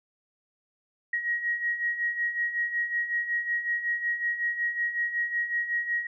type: beating tone pair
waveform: sine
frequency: 1891 / 1896.4 Hz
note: A#6 / A#6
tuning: +24 / +29 cents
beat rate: 5.4 Hz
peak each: -33 / -27 dBFS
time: 1.13-6.07 s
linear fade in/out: 5 ms
effects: none